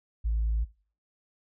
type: tone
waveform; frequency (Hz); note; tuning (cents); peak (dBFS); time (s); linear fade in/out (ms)
sine; 55.1; A1; +3; -23; 0.24-0.65; 20
effects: noise-tail reverb RT60 0.4 s tail -20 dB re dry + tanh soft clip ceiling -21 dBFS